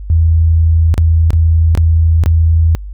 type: tone with dropouts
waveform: sine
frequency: 81.6 Hz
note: E2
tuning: 17 cents flat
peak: -6 dBFS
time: 0.1-2.75 s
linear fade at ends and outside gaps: 0 ms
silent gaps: 0.941-0.979 / 1.305-1.332 / 1.751-1.775 / 2.237-2.26 s
effects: added 50 Hz sine -23 dBFS peak until 2.93 s